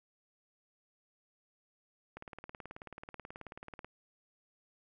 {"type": "click train", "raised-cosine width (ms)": 0.5, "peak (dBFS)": -30, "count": 32, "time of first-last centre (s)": [2.17, 3.846], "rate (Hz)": 18.5, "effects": []}